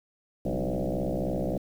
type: tone with frequency modulation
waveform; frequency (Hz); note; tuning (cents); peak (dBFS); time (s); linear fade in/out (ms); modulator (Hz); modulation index
sine; 183; F#3; -19; -26; 0.45-1.58; 5; 63.5; 7.3
effects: 9-bit